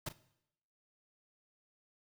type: noise with echo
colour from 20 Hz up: pink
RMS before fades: -39 dBFS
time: 0.06-0.09 s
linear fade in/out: 5 ms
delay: 37 ms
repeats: 1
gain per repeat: -14 dB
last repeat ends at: 0.127 s
effects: noise-tail reverb RT60 0.8 s tail -18 dB re dry